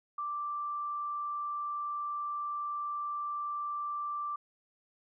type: tone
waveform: sine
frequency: 1174.7 Hz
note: D6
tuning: in tune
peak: -33 dBFS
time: 0.18-4.36 s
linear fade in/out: 5 ms
effects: none